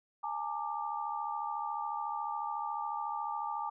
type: tone cluster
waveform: sine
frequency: 833 / 907 / 1185 Hz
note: G#5 / A#5 / D6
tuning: +5 / -48 / +15 cents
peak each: -38 / -38 / -39 dBFS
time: 0.23-3.7 s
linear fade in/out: 10 ms
effects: none